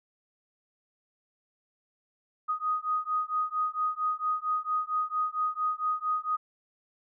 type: beating tone pair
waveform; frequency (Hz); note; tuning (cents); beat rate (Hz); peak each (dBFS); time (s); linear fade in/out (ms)
sine; 1244.5 / 1248.9; D#6 / D#6; 0 / +6; 4.4; -30 / -30; 2.48-6.37; 20
effects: none